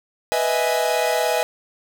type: chord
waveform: 45% pulse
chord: E major seventh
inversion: second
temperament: equal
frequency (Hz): 493.9 / 622.3 / 659.3 / 830.6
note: B4 / D#5 / E5 / G#5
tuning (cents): 0 / 0 / 0 / 0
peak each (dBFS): -24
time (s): 0.32-1.43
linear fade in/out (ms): 0
effects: none